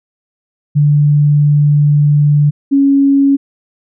sine tone pair in turn, 146.83 / 277.2 Hz, D3 / C#4, 0 / 0 cents, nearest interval major seventh, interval 1100 cents, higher second, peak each -6 dBFS, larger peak neither, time 0.75-2.51 / 2.71-3.37 s, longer first, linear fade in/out 20 ms, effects none

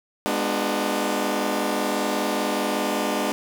15% pulse chord, G# diminished seventh, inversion none, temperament just, 207.7 / 249.2 / 299 / 358.8 Hz, G#3 / B3 / D4 / F4, 0 / +16 / +31 / +47 cents, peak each -21 / -22 / -20 / -26 dBFS, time 0.26-3.32 s, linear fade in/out 0 ms, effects none

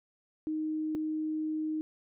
sine tone pair in turn, 311.1 / 311.1 Hz, D#4 / D#4, 0 / 0 cents, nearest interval unison, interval 0 cents, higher neither, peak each -30 / -30 dBFS, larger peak neither, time 0.47-0.95 / 0.95-1.81 s, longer second, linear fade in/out 0 ms, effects none

